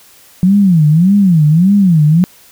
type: tone with vibrato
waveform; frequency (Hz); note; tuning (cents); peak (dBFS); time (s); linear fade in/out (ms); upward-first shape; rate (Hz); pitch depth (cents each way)
sine; 174.61; F3; 0; -5; 0.43-2.24; 0; sine; 1.7; 270
effects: white hiss -43 dBFS RMS until 2.51 s